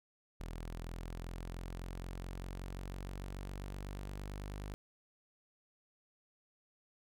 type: linear sweep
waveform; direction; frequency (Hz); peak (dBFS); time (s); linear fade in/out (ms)
sawtooth; up; 41.2 to 50.3; -38; 0.4-4.74; 0
effects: none